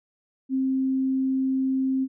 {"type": "tone", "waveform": "sine", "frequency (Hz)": 264.2, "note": "C4", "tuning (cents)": 17, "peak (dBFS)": -21, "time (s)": [0.49, 2.08], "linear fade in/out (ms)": 50, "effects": []}